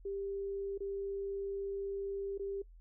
sine tone with dropouts, 395.3 Hz, G4, 15 cents sharp, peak -36 dBFS, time 0.05-2.62 s, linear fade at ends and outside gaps 5 ms, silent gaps 0.778-0.804 / 2.378-2.395 s, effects noise-tail reverb RT60 0.1 s tail -20 dB re dry + added 42 Hz sine -53 dBFS peak until 2.8 s

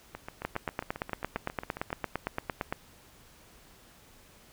two click trains, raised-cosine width 0.5 ms, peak -15 / -23 dBFS, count 21 / 14, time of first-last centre 0.45-2.725 / 0.15-1.904 s, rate 8.79 / 7.41 Hz, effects pink hiss -57 dBFS RMS until 4.52 s

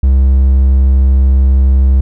triangle tone, 66.3 Hz, C2, 23 cents sharp, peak -3 dBFS, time 0.03-2.01 s, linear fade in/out 5 ms, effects none

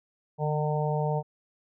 harmonic tone with a mistuned harmonic, 151.4 Hz, D#3, 47 cents flat, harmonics 1 / 3 / 4 / 5 / 6, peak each -27 / -32 / -33 / -34 / -35 dBFS, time 0.38-1.23 s, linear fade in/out 50 ms, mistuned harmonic 1, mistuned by -21 cents, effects none

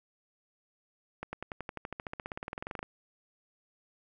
accelerating click train, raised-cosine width 0.5 ms, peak -22 dBFS, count 26, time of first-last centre 1.23-2.829 s, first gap 100 ms, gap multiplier 0.96, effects none

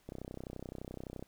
click train, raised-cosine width 2 ms, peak -29 dBFS, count 37, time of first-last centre 0.09-1.226 s, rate 31.7 Hz, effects pink hiss -69 dBFS RMS until 1.27 s

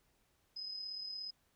sine tone with amplitude modulation, 5050 Hz, D#8, 25 cents sharp, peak -39 dBFS, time 0.56-1.31 s, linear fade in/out 10 ms, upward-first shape sine, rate 37 Hz, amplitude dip 45%, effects pink hiss -75 dBFS RMS until 1.55 s

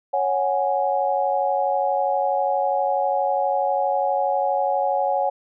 sine chord, C# suspended fourth, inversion none, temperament just, 554.4 / 739.2 / 831.5 Hz, C#5 / F#5 / G#5, 0 / -2 / +2 cents, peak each -23 dBFS, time 0.13-5.3 s, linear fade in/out 10 ms, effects none

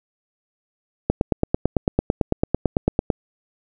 click train, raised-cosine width 2 ms, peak -3 dBFS, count 19, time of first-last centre 1.1-3.102 s, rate 8.99 Hz, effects none

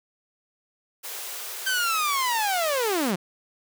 white high-pass noise, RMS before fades -35 dBFS, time 1.03-3.12 s, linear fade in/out 20 ms, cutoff 360 Hz, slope 96 dB/octave
sawtooth linear sweep, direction down, 1568 to 165.4 Hz, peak -19 dBFS, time 1.66-3.16 s, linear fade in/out 10 ms
effects none

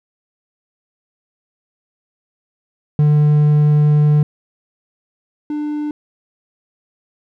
triangle tone pair in turn, 149.1 / 298.2 Hz, D3 / D4, +27 / +27 cents, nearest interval octave, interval 1200 cents, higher second, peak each -7 / -17 dBFS, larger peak first, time 2.99-4.23 / 5.5-5.91 s, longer first, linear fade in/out 2 ms, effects none

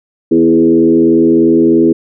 sine tone with frequency modulation, 329.6 Hz, E4, in tune, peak -5 dBFS, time 0.31-1.93 s, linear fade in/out 10 ms, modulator 83 Hz, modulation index 1.1, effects none

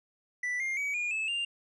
triangle tone with pitch steps, 1975.5 / 2117 / 2269 / 2432 / 2607 / 2794 Hz, B6 / C7 / C#7 / D#7 / E7 / F7, 0 / +20 / +40 / -40 / -20 / 0 cents, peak -28 dBFS, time 0.43-1.45 s, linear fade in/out 5 ms, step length 170 ms, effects resampled to 24000 Hz

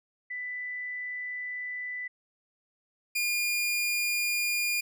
sine / sawtooth tone pair in turn, 1989 / 2420 Hz, B6 / D#7, +12 / -49 cents, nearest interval minor third, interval 339 cents, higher second, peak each -33 / -23 dBFS, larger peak second, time 0.3-2.08 / 3.15-4.81 s, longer first, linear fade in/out 10 ms, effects none

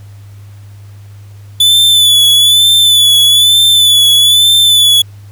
45% pulse tone with vibrato, 3469 Hz, A7, 25 cents flat, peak -4 dBFS, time 1.6-5.02 s, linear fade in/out 5 ms, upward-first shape sine, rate 1.1 Hz, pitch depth 46 cents each way, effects added 101 Hz sine -30 dBFS peak until 5.31 s + pink hiss -47 dBFS RMS until 5.31 s

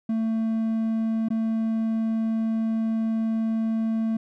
triangle tone with dropouts, 223.4 Hz, A3, 27 cents sharp, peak -20 dBFS, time 0.09-4.17 s, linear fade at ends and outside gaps 5 ms, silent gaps 1.286-1.303 s, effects none

